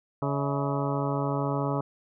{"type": "harmonic tone with a mistuned harmonic", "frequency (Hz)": 140.8, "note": "C#3", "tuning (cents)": 27, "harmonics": [1, 2, 3, 4, 5, 6, 7, 8, 9], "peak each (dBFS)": [-29, -32, -34, -35, -36, -37, -37, -38, -39], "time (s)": [0.22, 1.81], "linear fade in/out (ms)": 2, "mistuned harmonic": 5, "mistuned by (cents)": -120, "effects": []}